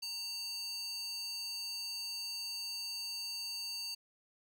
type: tone with high-pass filter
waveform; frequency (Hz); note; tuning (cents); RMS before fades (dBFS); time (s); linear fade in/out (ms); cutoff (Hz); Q
square; 919; A#5; -25; -41; 0.02-3.95; 10; 4100; 6.1
effects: none